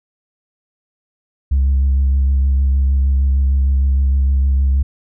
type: tone with vibrato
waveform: sine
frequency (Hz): 67.7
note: C#2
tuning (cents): -40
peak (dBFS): -9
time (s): 1.51-4.83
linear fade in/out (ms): 10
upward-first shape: sine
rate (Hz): 6.5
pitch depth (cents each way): 24
effects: tanh soft clip ceiling -9 dBFS